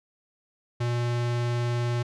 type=tone with vibrato; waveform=square; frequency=120 Hz; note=B2; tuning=49 cents flat; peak=-25 dBFS; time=0.8-2.03 s; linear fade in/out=10 ms; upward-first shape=square; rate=20 Hz; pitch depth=12 cents each way; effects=low-pass 6000 Hz 12 dB/octave

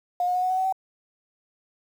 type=tone with pitch steps; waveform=sine; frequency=714 / 721.9 / 729.8 / 737.9 / 746 / 754.3 / 762.6 Hz; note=F5 / F#5 / F#5 / F#5 / F#5 / F#5 / G5; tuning=+38 / -43 / -24 / -5 / +14 / +33 / -48 cents; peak=-21 dBFS; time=0.2-0.725 s; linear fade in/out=2 ms; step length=75 ms; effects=8-bit

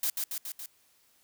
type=noise with echo; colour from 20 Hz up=blue; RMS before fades=-29 dBFS; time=0.03-0.1 s; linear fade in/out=2 ms; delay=140 ms; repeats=4; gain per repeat=-3 dB; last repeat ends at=0.66 s; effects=white hiss -66 dBFS RMS until 1.23 s

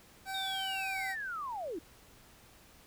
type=tone; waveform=25% pulse; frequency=770 Hz; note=G5; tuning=31 cents flat; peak=-33 dBFS; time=0.25-1.16 s; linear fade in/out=50 ms
type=linear sweep; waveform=sine; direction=down; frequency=3760 to 289.1 Hz; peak=-36 dBFS; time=0.34-1.79 s; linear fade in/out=5 ms
effects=pink hiss -59 dBFS RMS until 2.86 s

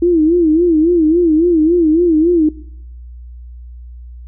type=tone with vibrato; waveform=sine; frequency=329.6 Hz; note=E4; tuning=in tune; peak=-8 dBFS; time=0.02-2.49 s; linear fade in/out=5 ms; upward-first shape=sine; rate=3.6 Hz; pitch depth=130 cents each way; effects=noise-tail reverb RT60 0.8 s tail -22 dB re dry + added 60 Hz sine -30 dBFS peak until 4.27 s

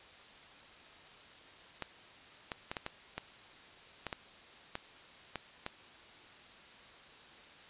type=clicks; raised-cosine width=0.3 ms; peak=-21 dBFS; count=11; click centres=1.823 / 2.518 / 2.715 / 2.768 / 2.864 / 3.18 / 4.067 / 4.128 / 4.754 / 5.357 / 5.664 s; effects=white hiss -55 dBFS RMS until 7.69 s + resampled to 8000 Hz

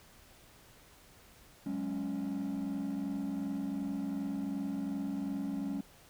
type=chord; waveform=triangle; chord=F# suspended second; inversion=none; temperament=equal; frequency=185 / 207.7 / 277.2 Hz; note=F#3 / G#3 / C#4; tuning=0 / 0 / 0 cents; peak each=-38 / -35 / -33 dBFS; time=1.66-5.81 s; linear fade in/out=5 ms; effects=tanh soft clip ceiling -28 dBFS + pink hiss -59 dBFS RMS until 6.09 s

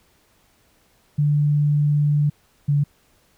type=tone pair in turn; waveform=sine; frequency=147.1 / 144.24 Hz; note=D3 / D3; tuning=+3 / -31 cents; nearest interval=unison; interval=34 cents; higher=first; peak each=-15 dBFS; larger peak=neither; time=1.18-2.3 / 2.68-2.84 s; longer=first; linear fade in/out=10 ms; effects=pink hiss -60 dBFS RMS until 3.37 s

